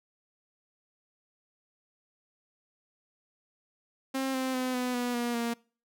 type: tone with pitch steps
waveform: sawtooth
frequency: 266.3 / 260.7 / 255.2 / 249.8 / 244.5 / 239.3 / 234.3 Hz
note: C4 / C4 / C4 / B3 / B3 / A#3 / A#3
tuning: +31 / -6 / -43 / +20 / -17 / +46 / +9 cents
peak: -25 dBFS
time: 4.14-5.54 s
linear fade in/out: 10 ms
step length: 200 ms
effects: noise-tail reverb RT60 0.4 s tail -25 dB re dry